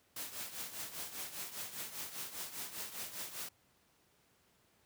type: noise with tremolo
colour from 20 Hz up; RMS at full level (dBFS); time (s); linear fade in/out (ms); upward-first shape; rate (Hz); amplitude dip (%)
white; -41; 0.16-3.49; 5; triangle; 5; 75
effects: pink hiss -71 dBFS RMS until 4.85 s + high-pass 80 Hz 12 dB/octave